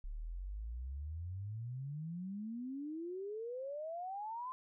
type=exponential sweep; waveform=sine; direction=up; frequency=34.65 to 1046.5 Hz; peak=-40 dBFS; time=0.04-4.52 s; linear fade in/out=0 ms; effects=none